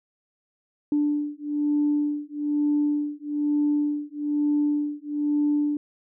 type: beating tone pair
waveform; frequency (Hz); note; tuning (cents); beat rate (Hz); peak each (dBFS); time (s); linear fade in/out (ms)
sine; 293.7 / 294.8; D4 / D4; 0 / +7; 1.1; -24; 0.92-5.77; 2
effects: tanh soft clip ceiling -14 dBFS